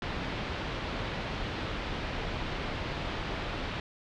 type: low-pass noise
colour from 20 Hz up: pink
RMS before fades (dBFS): -35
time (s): 0.02-3.8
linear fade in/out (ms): 2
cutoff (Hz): 3900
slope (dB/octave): 24
effects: none